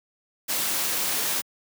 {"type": "noise", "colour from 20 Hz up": "white", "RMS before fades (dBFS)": -26, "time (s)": [0.48, 1.42], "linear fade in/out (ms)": 20, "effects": ["high-pass 150 Hz 12 dB/octave"]}